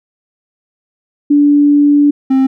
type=tone pair in turn; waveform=sine / triangle; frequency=290 / 265.2 Hz; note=D4 / C4; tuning=-22 / +23 cents; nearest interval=major second; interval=155 cents; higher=first; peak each=-5 dBFS; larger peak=neither; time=1.3-2.11 / 2.3-2.47 s; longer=first; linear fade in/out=10 ms; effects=none